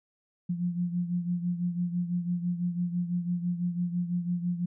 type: beating tone pair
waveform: sine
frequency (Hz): 174.61 / 180.61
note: F3 / F#3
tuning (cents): 0 / -42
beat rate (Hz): 6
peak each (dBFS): -28 / -34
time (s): 0.49-4.66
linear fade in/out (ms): 10
effects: none